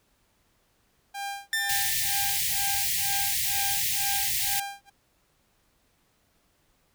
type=tone with tremolo; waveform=sawtooth; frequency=799 Hz; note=G5; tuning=33 cents sharp; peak=-27 dBFS; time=1.14-4.9 s; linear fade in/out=10 ms; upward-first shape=sine; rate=2.1 Hz; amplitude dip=100%
type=tone with exponential decay; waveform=sawtooth; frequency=1790 Hz; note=A6; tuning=29 cents sharp; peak=-20 dBFS; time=1.53-2.73 s; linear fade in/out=1 ms; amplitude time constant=260 ms
type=band-stop noise; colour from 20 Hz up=white; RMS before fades=-27 dBFS; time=1.69-4.6 s; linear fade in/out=5 ms; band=160 to 1800 Hz; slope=96 dB/octave
effects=pink hiss -68 dBFS RMS until 6.94 s